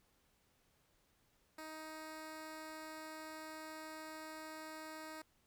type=tone; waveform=10% pulse; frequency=313.6 Hz; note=D#4; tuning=14 cents sharp; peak=-39 dBFS; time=1.58-5.22 s; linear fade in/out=5 ms; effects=pink hiss -75 dBFS RMS until 5.46 s